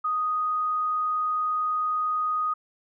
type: tone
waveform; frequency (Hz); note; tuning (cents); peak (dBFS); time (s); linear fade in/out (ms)
sine; 1244.5; D#6; 0; -23; 0.04-2.54; 10
effects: none